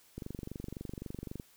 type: click train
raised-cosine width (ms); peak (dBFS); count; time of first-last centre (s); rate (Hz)
3; -27; 30; 0.18-1.398; 23.8
effects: white hiss -63 dBFS RMS until 1.56 s